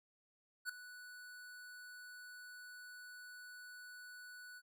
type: tone with ADSR envelope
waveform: square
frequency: 1480 Hz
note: F#6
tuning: in tune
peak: -37 dBFS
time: 0.65-4.62 s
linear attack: 43 ms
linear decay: 3 ms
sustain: -15 dB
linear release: 46 ms
effects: none